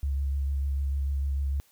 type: tone with vibrato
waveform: sine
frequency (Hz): 69.3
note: C#2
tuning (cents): 0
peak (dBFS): -25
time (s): 0.03-1.6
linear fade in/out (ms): 0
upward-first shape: sine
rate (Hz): 6.7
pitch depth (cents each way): 23
effects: white hiss -63 dBFS RMS until 1.71 s